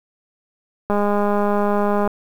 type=click train; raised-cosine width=1 ms; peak=-7 dBFS; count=242; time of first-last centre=0.9-2.076 s; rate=205 Hz; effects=7-bit

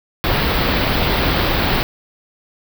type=band-stop noise; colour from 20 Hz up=pink; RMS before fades=-17 dBFS; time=0.24-1.83 s; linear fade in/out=0 ms; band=4700 to 15000 Hz; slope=48 dB/octave; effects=none

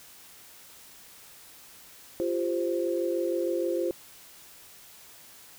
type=chord; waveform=sine; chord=F suspended second; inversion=none; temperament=equal with one note detuned; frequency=345.6 / 392 / 523.3 Hz; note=F4 / G4 / C5; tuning=-18 / 0 / 0 cents; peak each=-28 / -33 / -30 dBFS; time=2.2-3.91 s; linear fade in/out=0 ms; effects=white hiss -51 dBFS RMS until 5.58 s

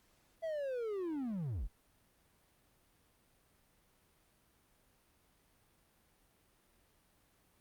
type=linear sweep; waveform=triangle; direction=down; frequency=668 to 30.87 Hz; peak=-34 dBFS; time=0.42-1.68 s; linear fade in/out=20 ms; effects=pink hiss -71 dBFS RMS until 7.6 s + Opus 48 kbps

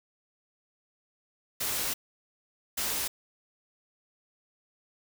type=noise bursts at uneven times; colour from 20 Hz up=white; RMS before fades=-31 dBFS; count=2; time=1.6-1.94 / 2.77-3.08 s; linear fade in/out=10 ms; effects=none

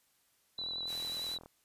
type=tone with vibrato; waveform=sine; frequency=3957 Hz; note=B7; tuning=3 cents sharp; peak=-36 dBFS; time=0.58-1.38 s; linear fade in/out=5 ms; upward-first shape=sine; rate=11 Hz; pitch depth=21 cents each way
type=click train; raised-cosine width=1 ms; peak=-37 dBFS; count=37; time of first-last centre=0.59-1.46 s; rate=41.4 Hz
type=noise; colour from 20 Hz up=white; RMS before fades=-47 dBFS; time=0.86-1.38 s; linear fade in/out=50 ms
effects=white hiss -72 dBFS RMS until 1.64 s + resampled to 32000 Hz

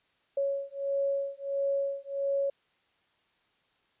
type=beating tone pair; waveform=sine; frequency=554.4 / 555.9 Hz; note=C#5 / C#5; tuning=0 / +5 cents; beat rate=1.5 Hz; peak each=-31 dBFS; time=0.37-2.5 s; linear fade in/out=5 ms; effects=white hiss -70 dBFS RMS until 4 s + resampled to 8000 Hz

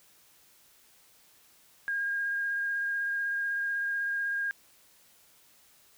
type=tone with vibrato; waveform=sine; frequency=1620 Hz; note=G#6; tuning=43 cents flat; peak=-28 dBFS; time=1.88-4.51 s; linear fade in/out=0 ms; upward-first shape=square; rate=16 Hz; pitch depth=8 cents each way; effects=white hiss -61 dBFS RMS until 5.97 s

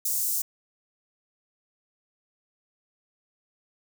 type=high-pass noise; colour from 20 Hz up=white; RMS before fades=-27 dBFS; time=0.05-0.42 s; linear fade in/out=5 ms; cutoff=6300 Hz; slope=24 dB/octave; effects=none

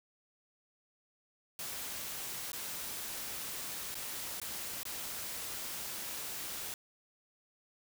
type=noise with dropouts; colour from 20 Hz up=white; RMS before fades=-41 dBFS; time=1.59-6.74 s; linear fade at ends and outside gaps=1 ms; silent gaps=2.519-2.531 / 3.944-3.953 / 4.4-4.416 / 4.832-4.853 s; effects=none

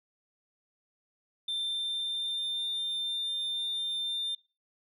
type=tone with pitch glide; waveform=sine; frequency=3572 to 3599 Hz; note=A7 to A7; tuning=+25 to +38 cents; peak=-28 dBFS; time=1.48-4.35 s; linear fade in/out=5 ms; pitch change=+13 cents; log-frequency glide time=1.62-2.46 s; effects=noise-tail reverb RT60 0.3 s tail -20 dB re dry + tanh soft clip ceiling -29 dBFS

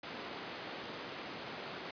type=band-pass noise; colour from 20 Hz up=pink; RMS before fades=-45 dBFS; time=0.03-1.91 s; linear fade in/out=5 ms; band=240 to 4400 Hz; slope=12 dB/octave; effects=resampled to 11025 Hz

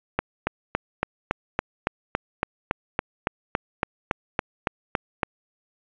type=click train; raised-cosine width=0.5 ms; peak=-6 dBFS; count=19; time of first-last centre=0.19-5.232 s; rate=3.57 Hz; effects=resampled to 8000 Hz + 8-bit

